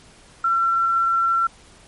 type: tone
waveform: sine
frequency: 1355 Hz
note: E6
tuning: 47 cents sharp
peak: -16 dBFS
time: 0.44-1.47 s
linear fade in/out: 5 ms
effects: pink hiss -49 dBFS RMS until 1.87 s + MP3 48 kbps